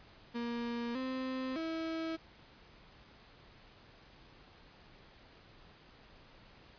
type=tone with pitch steps; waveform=35% pulse; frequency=236.3 / 260 / 324.4 Hz; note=A#3 / C4 / E4; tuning=+24 / -11 / -28 cents; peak=-34 dBFS; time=0.34-2.17 s; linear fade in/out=20 ms; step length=610 ms; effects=pink hiss -59 dBFS RMS until 6.78 s + resampled to 11025 Hz